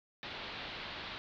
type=low-pass noise; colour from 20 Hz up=white; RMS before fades=-44 dBFS; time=0.23-1.18 s; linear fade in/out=0 ms; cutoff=4200 Hz; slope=48 dB/octave; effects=none